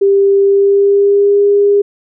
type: tone with pitch glide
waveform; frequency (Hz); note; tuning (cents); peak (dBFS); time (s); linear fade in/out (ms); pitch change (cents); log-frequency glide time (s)
sine; 395.9 to 405.4; G4 to G#4; +17 to -42; -6; 0.01-1.82; 10; +41; 0.42-1.43
effects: none